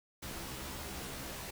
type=noise with comb filter; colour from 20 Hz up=pink; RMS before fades=-43 dBFS; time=0.22-1.51 s; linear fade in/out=10 ms; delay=15 ms; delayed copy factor=+1; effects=none